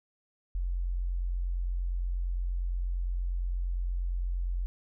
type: tone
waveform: sine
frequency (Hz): 44.31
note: F1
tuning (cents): +26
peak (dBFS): -28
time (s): 0.55-4.66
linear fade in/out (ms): 0
effects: none